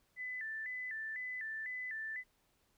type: tone with vibrato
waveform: sine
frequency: 1883 Hz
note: A#6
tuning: 17 cents sharp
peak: -39 dBFS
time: 0.16-2.24 s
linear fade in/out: 50 ms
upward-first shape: square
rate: 2 Hz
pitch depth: 110 cents each way
effects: pink hiss -75 dBFS RMS until 2.77 s